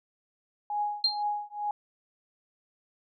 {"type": "tone with tremolo", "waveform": "sine", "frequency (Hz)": 830.6, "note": "G#5", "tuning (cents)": 0, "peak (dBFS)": -25, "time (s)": [0.7, 1.71], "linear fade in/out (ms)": 2, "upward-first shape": "triangle", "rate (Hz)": 2.2, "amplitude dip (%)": 100}
{"type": "tone with exponential decay", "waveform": "sine", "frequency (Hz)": 4186, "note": "C8", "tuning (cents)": 0, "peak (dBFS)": -18, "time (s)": [1.04, 1.23], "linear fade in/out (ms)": 5, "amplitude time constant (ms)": 41}
{"effects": []}